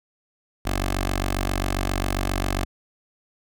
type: tone with notch filter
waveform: 10% pulse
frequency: 47.44 Hz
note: F#1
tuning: 44 cents sharp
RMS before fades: -25 dBFS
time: 0.65-2.65 s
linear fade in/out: 10 ms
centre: 160 Hz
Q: 0.67
effects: none